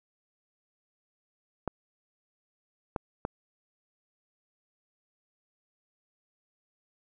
clicks, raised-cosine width 1 ms, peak -16 dBFS, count 3, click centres 1.677 / 2.962 / 3.251 s, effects none

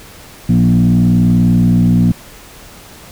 sine tone with frequency modulation, 175.5 Hz, F3, 9 cents sharp, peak -6 dBFS, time 0.49-2.12 s, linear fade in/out 5 ms, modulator 60.6 Hz, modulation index 1.2, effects tanh soft clip ceiling -3 dBFS + pink hiss -37 dBFS RMS until 3.11 s

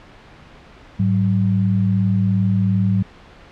sine tone pair together, 105.8 / 188.51 Hz, G#2 / F#3, +33 / +33 cents, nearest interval minor seventh, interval 1000 cents, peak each -17 dBFS, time 0.99-3.03 s, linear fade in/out 10 ms, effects pink hiss -44 dBFS RMS until 3.51 s + low-pass 3000 Hz 12 dB/octave

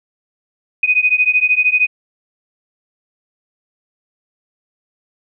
sine beating tone pair, 2489 / 2502 Hz, D#7 / D#7, 0 / +9 cents, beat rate 13 Hz, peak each -14 dBFS, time 0.83-1.87 s, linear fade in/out 5 ms, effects none

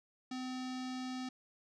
square tone with low-pass filter, 255.8 Hz, C4, 39 cents flat, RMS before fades -41 dBFS, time 0.31-1.29 s, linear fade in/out 5 ms, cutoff 5300 Hz, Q 2, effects none

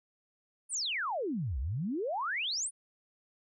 sine exponential two-way sweep, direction down then up, 10070 to 58.1 to 10070 Hz, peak -31 dBFS, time 0.69-2.71 s, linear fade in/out 50 ms, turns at 1.59 s, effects none

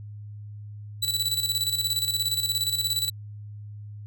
sawtooth tone with tremolo, 3951 Hz, B7, in tune, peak -19 dBFS, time 1.02-3.1 s, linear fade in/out 10 ms, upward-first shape square, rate 17 Hz, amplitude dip 60%, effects added 104 Hz sine -37 dBFS peak until 4.06 s

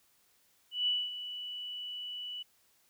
sine tone with ADSR envelope, 2960 Hz, F#7, in tune, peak -26 dBFS, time 0.71-2.43 s, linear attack 160 ms, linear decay 230 ms, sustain -12 dB, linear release 11 ms, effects white hiss -69 dBFS RMS until 2.89 s

